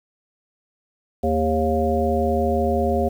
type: harmonic tone with a mistuned harmonic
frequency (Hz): 78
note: D#2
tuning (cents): +5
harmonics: 1 / 3 / 5 / 7 / 9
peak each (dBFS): -24 / -24 / -24 / -24 / -24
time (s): 1.23-3.09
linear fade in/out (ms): 10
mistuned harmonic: 5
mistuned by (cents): +46
effects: 8-bit